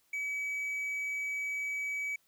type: tone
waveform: triangle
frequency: 2281 Hz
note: C#7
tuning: 49 cents sharp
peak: -31 dBFS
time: 0.13-2.16 s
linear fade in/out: 5 ms
effects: white hiss -71 dBFS RMS until 2.27 s